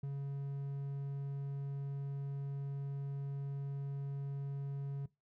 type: tone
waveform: triangle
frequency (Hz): 139.4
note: C#3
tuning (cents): +10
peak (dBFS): -35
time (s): 0.03-5.06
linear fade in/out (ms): 5
effects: noise-tail reverb RT60 0.2 s tail -20 dB re dry